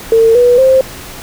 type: tone with pitch steps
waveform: sine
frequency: 452.5 / 487.8 / 525.8 Hz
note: A4 / B4 / C5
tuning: +48 / -21 / +8 cents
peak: -4 dBFS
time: 0.12-0.81 s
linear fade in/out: 2 ms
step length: 230 ms
effects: pink hiss -29 dBFS RMS until 1.22 s